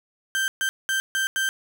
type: tone bursts at uneven times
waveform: 35% pulse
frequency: 1565 Hz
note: G6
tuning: 3 cents flat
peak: -20 dBFS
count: 5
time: 0.35-0.48 / 0.61-0.69 / 0.89-1 / 1.15-1.27 / 1.36-1.49 s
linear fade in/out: 0 ms
effects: none